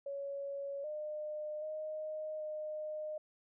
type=tone with pitch steps; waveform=sine; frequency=559 / 606 / 619 / 613 Hz; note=C#5 / D#5 / D#5 / D#5; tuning=+14 / -46 / -9 / -26 cents; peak=-38 dBFS; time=0.06-3.18 s; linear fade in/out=5 ms; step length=780 ms; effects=none